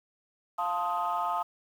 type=chord; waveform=sine; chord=F dominant seventh; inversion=none; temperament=equal with one note detuned; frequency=698.5 / 880 / 1046.5 / 1253.2 Hz; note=F5 / A5 / C6 / Eb6; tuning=0 / 0 / 0 / +12 cents; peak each=-32 / -31 / -34 / -31 dBFS; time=0.58-1.43 s; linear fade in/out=10 ms; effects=tanh soft clip ceiling -21 dBFS + 9-bit